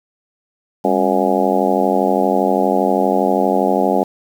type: harmonic tone with a mistuned harmonic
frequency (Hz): 92.5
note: F#2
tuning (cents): 0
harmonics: 2 / 3 / 4 / 5 / 6 / 7 / 8 / 9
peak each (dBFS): -21 / -21 / -21 / -21 / -21 / -21 / -21 / -21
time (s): 0.84-4.04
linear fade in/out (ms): 10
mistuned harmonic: 2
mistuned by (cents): +130
effects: 7-bit